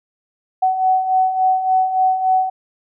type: beating tone pair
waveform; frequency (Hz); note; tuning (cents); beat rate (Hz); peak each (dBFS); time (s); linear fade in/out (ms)
sine; 748 / 751.5; F#5 / F#5; +19 / +27; 3.5; -21 / -14; 0.62-2.5; 10
effects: none